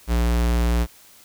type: tone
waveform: square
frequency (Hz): 58.9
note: A#1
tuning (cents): +19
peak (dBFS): -18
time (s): 0.07-0.87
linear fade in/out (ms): 50
effects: white hiss -50 dBFS RMS until 1.24 s